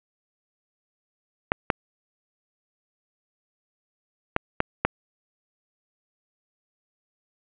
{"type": "clicks", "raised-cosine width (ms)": 0.5, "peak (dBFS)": -4, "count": 5, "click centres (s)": [1.519, 1.702, 4.364, 4.604, 4.85], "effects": ["resampled to 8000 Hz", "7-bit"]}